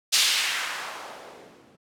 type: noise with low-pass filter sweep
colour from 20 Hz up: violet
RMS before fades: -28 dBFS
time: 0.12-1.77 s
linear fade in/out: 20 ms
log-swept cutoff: 4500 to 220 Hz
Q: 1.2
effects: none